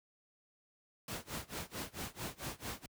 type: noise with tremolo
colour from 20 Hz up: pink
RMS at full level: -40 dBFS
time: 1.08-2.86 s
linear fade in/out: 2 ms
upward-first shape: sine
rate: 4.5 Hz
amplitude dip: 95%
effects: high-pass 60 Hz 12 dB/octave